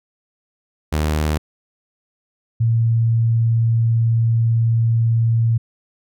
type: tone pair in turn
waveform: sawtooth / sine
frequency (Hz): 76.6 / 114.77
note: D#2 / A#2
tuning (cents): -27 / -27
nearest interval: perfect fifth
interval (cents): 700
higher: second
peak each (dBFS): -13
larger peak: neither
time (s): 0.92-1.38 / 2.6-5.58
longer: second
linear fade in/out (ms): 10
effects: none

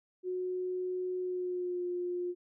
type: tone with pitch glide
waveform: sine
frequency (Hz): 365.9 to 355.3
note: F#4 to F4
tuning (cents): -19 to +30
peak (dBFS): -32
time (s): 0.23-2.35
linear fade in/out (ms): 50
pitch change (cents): -51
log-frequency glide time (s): 1.19-1.85
effects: none

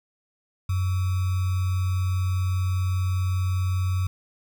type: tone with sample-and-hold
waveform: sine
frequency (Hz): 92.5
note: F#2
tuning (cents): 0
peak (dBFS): -21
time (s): 0.69-4.07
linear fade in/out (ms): 5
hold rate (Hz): 1225
effects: none

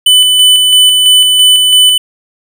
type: tone with tremolo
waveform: square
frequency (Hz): 3000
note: F#7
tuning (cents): +23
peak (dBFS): -3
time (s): 0.06-1.98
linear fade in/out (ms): 5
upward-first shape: square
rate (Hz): 3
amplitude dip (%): 30
effects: 7-bit

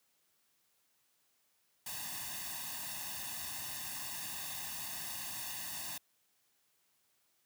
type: noise with comb filter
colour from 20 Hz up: white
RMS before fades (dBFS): -42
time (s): 1.86-5.98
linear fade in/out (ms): 5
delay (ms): 1.1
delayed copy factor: +1
effects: white hiss -75 dBFS RMS until 7.45 s + high-pass 80 Hz 12 dB/octave

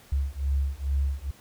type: beating tone pair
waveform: sine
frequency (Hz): 68 / 70.3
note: C#2 / C#2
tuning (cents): -33 / +25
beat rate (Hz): 2.3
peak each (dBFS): -27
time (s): 0.12-1.31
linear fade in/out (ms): 5
effects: pink hiss -54 dBFS RMS until 1.4 s

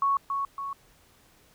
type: tone with echo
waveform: sine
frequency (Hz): 1108.7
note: C#6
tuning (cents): 0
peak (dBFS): -21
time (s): 0.02-0.17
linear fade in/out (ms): 2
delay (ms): 280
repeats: 2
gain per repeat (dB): -5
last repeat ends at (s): 0.73
effects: pink hiss -60 dBFS RMS until 1.54 s

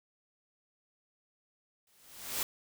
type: noise with exponential growth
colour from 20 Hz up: white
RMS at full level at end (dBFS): -31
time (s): 1.87-2.43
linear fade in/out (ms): 2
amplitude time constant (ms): 120
effects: none

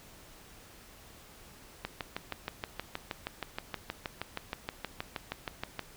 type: click train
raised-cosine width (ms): 0.3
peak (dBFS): -18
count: 26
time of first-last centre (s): 1.85-5.793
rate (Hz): 6.34
effects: pink hiss -54 dBFS RMS until 5.96 s

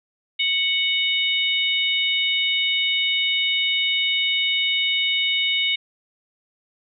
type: harmonic tone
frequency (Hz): 740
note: F#5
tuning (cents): 0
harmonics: 3 / 4 / 5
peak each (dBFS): -23 / -23 / -23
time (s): 0.39-5.76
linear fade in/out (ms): 10
effects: none

